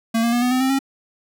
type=tone with pitch steps; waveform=square; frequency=227.2 / 234 / 241 / 248.2 / 255.6 / 263.3 / 271.1 Hz; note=A#3 / A#3 / B3 / B3 / C4 / C4 / C#4; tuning=-44 / +7 / -42 / +9 / -40 / +11 / -38 cents; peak=-17 dBFS; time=0.14-0.791 s; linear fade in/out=10 ms; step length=93 ms; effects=none